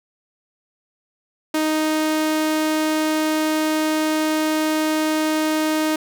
sawtooth tone, 311.1 Hz, D#4, in tune, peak -14 dBFS, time 1.54-5.96 s, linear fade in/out 5 ms, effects none

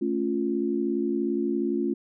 sine chord, A augmented, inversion none, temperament equal, 220 / 277.2 / 349.2 Hz, A3 / C#4 / E#4, 0 / 0 / 0 cents, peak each -29 / -28 / -27 dBFS, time 0.01-1.94 s, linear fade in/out 10 ms, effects none

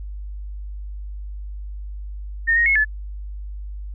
sine tone with pitch steps, 1832 / 1871 / 2178 / 1727 Hz, A#6 / A#6 / C#7 / A6, -31 / +6 / -31 / -33 cents, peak -14 dBFS, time 2.47-2.85 s, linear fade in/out 20 ms, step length 95 ms, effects added 50 Hz sine -29 dBFS peak until 3.94 s

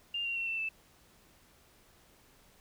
sine tone with pitch steps, 2801 / 2759 / 2718 / 2678 / 2638 Hz, F7 / F7 / F7 / E7 / E7, +4 / -22 / -48 / +27 / +1 cents, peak -32 dBFS, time 0.14-0.69 s, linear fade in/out 5 ms, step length 110 ms, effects pink hiss -63 dBFS RMS until 2.6 s

